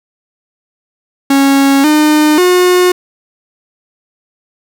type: tone with pitch steps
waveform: 45% pulse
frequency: 275.2 / 303.6 / 361.3 Hz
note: C#4 / D#4 / F#4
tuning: -12 / -42 / -41 cents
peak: -6 dBFS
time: 1.3-2.92 s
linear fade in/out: 5 ms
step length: 540 ms
effects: none